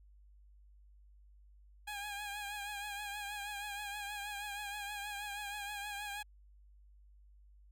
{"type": "tone with vibrato", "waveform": "15% pulse", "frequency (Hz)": 820, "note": "G#5", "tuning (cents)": -22, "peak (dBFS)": -34, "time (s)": [1.87, 6.23], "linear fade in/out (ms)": 10, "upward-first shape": "triangle", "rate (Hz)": 6.3, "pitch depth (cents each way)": 55, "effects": ["added 50 Hz sine -58 dBFS peak until 7.71 s"]}